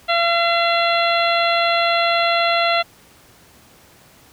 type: harmonic tone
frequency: 681 Hz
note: F5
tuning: 44 cents flat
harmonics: 1 / 2 / 3 / 4 / 5 / 6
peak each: -18 / -21 / -23 / -24 / -25 / -26 dBFS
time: 0.08-2.83 s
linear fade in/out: 20 ms
effects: pink hiss -49 dBFS RMS until 4.32 s + high-pass 60 Hz 12 dB/octave